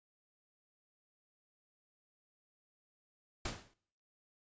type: noise with exponential decay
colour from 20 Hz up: pink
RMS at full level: -35 dBFS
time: 3.45-3.74 s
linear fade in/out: 5 ms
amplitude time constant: 63 ms
effects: noise-tail reverb RT60 0.7 s tail -26 dB re dry + resampled to 16000 Hz